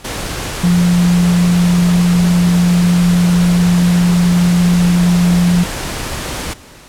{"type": "tone in noise", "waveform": "sine", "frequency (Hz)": 175.6, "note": "F3", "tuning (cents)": 10, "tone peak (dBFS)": -8, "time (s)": [0.63, 5.64], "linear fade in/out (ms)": 10, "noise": "pink", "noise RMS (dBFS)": -22, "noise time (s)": [0.04, 6.54], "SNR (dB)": 11, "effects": ["pink hiss -39 dBFS RMS until 6.88 s", "low-pass 11000 Hz 12 dB/octave"]}